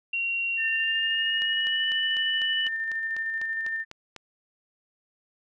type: tone with pitch glide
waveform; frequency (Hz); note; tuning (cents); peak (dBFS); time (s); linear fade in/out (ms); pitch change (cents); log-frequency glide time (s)
sine; 2750 to 2964; F7 to F#7; -27 to +2; -25; 0.13-2.68; 5; +129; 0.64-1.87
type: tone with tremolo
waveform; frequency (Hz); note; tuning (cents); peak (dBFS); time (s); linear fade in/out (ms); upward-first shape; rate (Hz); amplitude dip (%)
sine; 1800; A6; +39; -26; 0.57-3.85; 50; square; 13; 25
type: click train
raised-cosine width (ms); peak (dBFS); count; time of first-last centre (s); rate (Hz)
0.2; -23; 12; 1.42-4.163; 4.01
effects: none